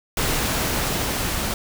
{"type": "noise with level ramp", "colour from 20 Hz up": "pink", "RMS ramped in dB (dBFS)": [-22, -25], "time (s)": [0.17, 1.54], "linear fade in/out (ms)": 2, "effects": []}